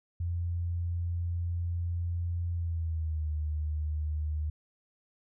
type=tone with pitch glide; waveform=sine; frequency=86.2 to 76.35 Hz; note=F2 to D#2; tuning=-22 to -32 cents; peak=-29 dBFS; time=0.2-4.5 s; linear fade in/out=5 ms; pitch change=-210 cents; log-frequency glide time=2.52-3.31 s; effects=none